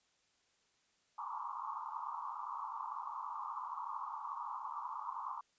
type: band-pass noise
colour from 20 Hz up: white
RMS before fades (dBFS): -43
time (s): 1.18-5.41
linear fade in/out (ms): 5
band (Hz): 860 to 1200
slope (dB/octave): 96
effects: white hiss -75 dBFS RMS until 5.58 s + resampled to 16000 Hz